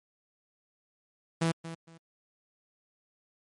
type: tone with echo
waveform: sawtooth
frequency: 164.81 Hz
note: E3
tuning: in tune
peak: -21 dBFS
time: 1.41-1.52 s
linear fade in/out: 10 ms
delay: 230 ms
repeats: 2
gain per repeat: -13 dB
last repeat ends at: 1.98 s
effects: MP3 48 kbps